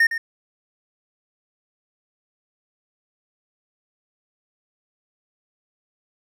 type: tone with echo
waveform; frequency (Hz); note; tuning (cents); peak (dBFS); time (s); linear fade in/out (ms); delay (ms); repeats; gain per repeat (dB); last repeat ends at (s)
triangle; 1833; A#6; -30; -11; 0-0.07; 5; 110; 1; -10; 0.18
effects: none